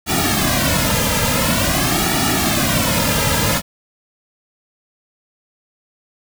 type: noise with flanger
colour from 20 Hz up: pink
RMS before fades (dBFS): -17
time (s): 0.06-3.62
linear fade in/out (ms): 50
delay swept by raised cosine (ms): 1.9 to 2.73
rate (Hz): 0.47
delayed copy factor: -1
effects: none